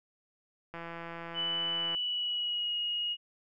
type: click train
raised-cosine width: 0.5 ms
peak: -27 dBFS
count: 204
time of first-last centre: 0.74-1.948 s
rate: 168 Hz
type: tone with pitch glide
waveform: sine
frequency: 2986 to 2881 Hz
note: F#7 to F#7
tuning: +15 to -47 cents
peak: -30 dBFS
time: 1.34-3.17 s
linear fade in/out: 50 ms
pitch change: -62 cents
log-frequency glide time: 1.73-2.78 s
effects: none